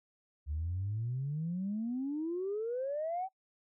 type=exponential sweep; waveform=sine; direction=up; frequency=71 to 780 Hz; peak=-32 dBFS; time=0.46-3.29 s; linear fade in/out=50 ms; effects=noise-tail reverb RT60 0.1 s tail -24 dB re dry + tanh soft clip ceiling -28 dBFS